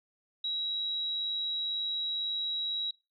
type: tone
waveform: sine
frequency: 3866 Hz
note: B7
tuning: 38 cents flat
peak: -30 dBFS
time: 0.44-2.91 s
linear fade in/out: 5 ms
effects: noise-tail reverb RT60 0.3 s tail -22 dB re dry